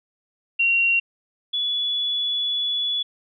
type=tone pair in turn; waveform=sine; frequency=2750 / 3418 Hz; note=F7 / G#7; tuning=-27 / +49 cents; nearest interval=major third; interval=376 cents; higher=second; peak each=-16 / -21 dBFS; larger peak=first; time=0.59-1 / 1.53-3.03 s; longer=second; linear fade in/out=10 ms; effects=none